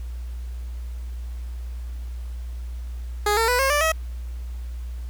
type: tone with pitch steps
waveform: 15% pulse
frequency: 415.3 / 452.9 / 493.9 / 538.6 / 587.3 / 640.5 Hz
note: G#4 / A#4 / B4 / C#5 / D5 / E5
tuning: 0 / -50 / 0 / -50 / 0 / -50 cents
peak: -12 dBFS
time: 3.26-3.92 s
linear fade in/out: 5 ms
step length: 110 ms
effects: added 60 Hz sine -29 dBFS peak until 5.09 s + pink hiss -53 dBFS RMS until 5.09 s